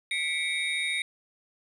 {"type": "tone cluster", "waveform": "sine", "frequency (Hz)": [1982, 2164, 2317, 3735, 9220], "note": ["B6", "C#7", "D7", "A#7", "D9"], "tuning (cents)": [6, -42, -24, 3, -33], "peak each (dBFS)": [-37, -31, -31, -31, -40], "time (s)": [0.11, 1.02], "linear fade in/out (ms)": 2, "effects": ["tanh soft clip ceiling -17 dBFS", "10-bit"]}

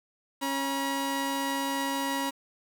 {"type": "tone pair together", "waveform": "sawtooth", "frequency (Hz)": [274.8, 960.2], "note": ["C#4", "B5"], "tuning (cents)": [-15, -49], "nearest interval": "octave + minor seventh", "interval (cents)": 2166, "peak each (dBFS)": -27, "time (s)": [0.41, 2.31], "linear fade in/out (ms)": 20, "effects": ["8-bit"]}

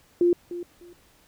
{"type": "tone with echo", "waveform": "sine", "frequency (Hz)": 349.2, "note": "F4", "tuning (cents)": 0, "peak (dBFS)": -16, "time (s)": [0.21, 0.33], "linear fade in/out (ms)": 2, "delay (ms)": 300, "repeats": 2, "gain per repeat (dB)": -14, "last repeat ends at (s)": 0.93, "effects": ["pink hiss -59 dBFS RMS until 1.27 s"]}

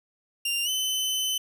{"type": "tone with pitch glide", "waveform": "sawtooth", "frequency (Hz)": [2788, 3040], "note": ["F7", "F#7"], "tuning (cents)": [-4, 46], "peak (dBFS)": -22, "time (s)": [0.45, 1.38], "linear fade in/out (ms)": 5, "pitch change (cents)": 150, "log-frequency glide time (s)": [0.64, 0.69], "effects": []}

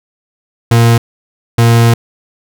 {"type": "tone bursts at uneven times", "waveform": "40% pulse", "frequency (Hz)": 116.54, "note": "A#2", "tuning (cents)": 0, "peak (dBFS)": -4, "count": 2, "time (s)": [[0.71, 0.98], [1.58, 1.94]], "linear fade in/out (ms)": 5, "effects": []}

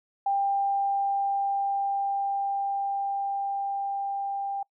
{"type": "tone with level ramp", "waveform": "sine", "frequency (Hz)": 794, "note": "G5", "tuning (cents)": 22, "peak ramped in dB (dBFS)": [-22, -28], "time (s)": [0.26, 4.63], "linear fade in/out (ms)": 5, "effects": ["noise-tail reverb RT60 0.1 s tail -25 dB re dry"]}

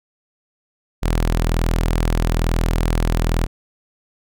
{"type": "tone", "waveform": "sawtooth", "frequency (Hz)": 41.12, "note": "E1", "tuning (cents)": -4, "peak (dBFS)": -12, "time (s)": [1.02, 3.47], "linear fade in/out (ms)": 20, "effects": []}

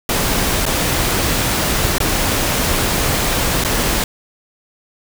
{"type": "noise with dropouts", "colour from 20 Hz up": "pink", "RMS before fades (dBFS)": -17, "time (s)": [0.09, 4.04], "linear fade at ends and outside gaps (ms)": 2, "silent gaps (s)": [[0.655, 0.663], [1.983, 2.002], [3.639, 3.647]], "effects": []}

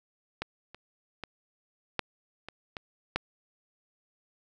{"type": "clicks", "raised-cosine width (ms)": 0.3, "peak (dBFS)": [-16, -29, -21, -11, -24, -21, -11], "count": 7, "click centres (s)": [0.42, 0.746, 1.237, 1.993, 2.486, 2.768, 3.16], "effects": []}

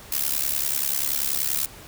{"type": "noise with amplitude modulation", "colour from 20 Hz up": "blue", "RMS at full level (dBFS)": -21, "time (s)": [0.12, 1.66], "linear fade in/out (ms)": 5, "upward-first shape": "sine", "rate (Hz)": 70.3, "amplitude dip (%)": 90, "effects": ["pink hiss -44 dBFS RMS until 1.87 s"]}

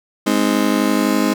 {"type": "chord", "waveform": "35% pulse", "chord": "Ab major", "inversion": "none", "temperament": "just", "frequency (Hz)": [207.7, 259.6, 311.5], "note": ["Ab3", "C4", "Eb4"], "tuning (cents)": [0, -13, 2], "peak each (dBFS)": -17, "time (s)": [0.26, 1.34], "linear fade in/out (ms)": 10, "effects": []}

